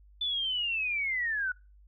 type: linear sweep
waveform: sine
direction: down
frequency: 3520 to 1458 Hz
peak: -28 dBFS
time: 0.21-1.52 s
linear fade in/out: 5 ms
effects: noise-tail reverb RT60 0.3 s tail -26 dB re dry + added 50 Hz sine -54 dBFS peak until 1.87 s